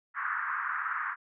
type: band-pass noise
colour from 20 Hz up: white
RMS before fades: -33 dBFS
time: 0.14-1.16 s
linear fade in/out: 50 ms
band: 1100 to 1700 Hz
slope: 48 dB/octave
effects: none